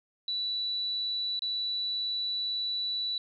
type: tone with dropouts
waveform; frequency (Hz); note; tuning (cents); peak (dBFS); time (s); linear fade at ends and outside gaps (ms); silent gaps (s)
sine; 3951; B7; 0; -29; 0.28-3.18; 2; 1.393-1.42
effects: none